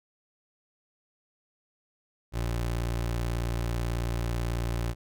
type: tone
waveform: 25% pulse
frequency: 58.27 Hz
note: A#1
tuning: in tune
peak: -24 dBFS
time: 2.32-4.95 s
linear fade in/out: 50 ms
effects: none